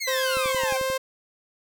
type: exponential sweep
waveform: 20% pulse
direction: down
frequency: 2217 to 752 Hz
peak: -22 dBFS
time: 0-0.78 s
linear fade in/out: 20 ms
type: tone with pitch glide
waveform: sawtooth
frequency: 523 to 526.6 Hz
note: C5 to C5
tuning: -1 to +11 cents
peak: -20 dBFS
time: 0.07-0.98 s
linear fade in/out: 10 ms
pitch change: +12 cents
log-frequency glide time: 0.43-0.87 s
type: click train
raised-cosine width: 3 ms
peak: -25 dBFS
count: 7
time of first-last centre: 0.37-0.901 s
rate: 11.3 Hz
effects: none